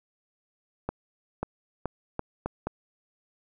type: accelerating click train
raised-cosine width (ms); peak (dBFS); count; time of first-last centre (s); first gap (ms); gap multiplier
1; -15; 6; 0.89-2.67; 540; 0.79
effects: none